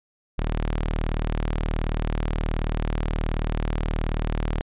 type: tone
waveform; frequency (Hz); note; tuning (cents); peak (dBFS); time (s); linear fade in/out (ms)
sawtooth; 38.66; D#1; -10; -19; 0.38-4.61; 0
effects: resampled to 8000 Hz